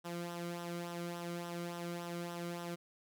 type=tone with flanger; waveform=sawtooth; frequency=172.5 Hz; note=F3; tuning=21 cents flat; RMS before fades=-42 dBFS; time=0.04-2.76 s; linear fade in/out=20 ms; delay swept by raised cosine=0.43 to 1.17 ms; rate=3.5 Hz; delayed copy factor=-0.6; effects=none